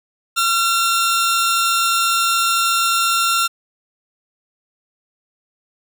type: tone pair together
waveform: sawtooth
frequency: 1367 / 3649 Hz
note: F6 / A#7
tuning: -37 / -38 cents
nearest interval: octave + perfect fourth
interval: 1699 cents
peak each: -12 / -19 dBFS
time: 0.36-3.48 s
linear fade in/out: 20 ms
effects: none